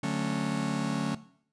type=chord; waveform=45% pulse; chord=D major seventh; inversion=none; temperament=just; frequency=146.83 / 183.54 / 220.2 / 275.3 Hz; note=D3 / F#3 / A3 / C#4; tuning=0 / -14 / +2 / -12 cents; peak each=-34 dBFS; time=0.03-1.15 s; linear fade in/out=5 ms; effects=noise-tail reverb RT60 0.6 s tail -17 dB re dry + resampled to 22050 Hz